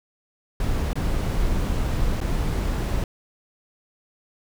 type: noise with dropouts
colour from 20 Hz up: brown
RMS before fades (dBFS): -23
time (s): 0.6-3.04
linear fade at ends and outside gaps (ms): 2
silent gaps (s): 0.932-0.955 / 2.204-2.212
effects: none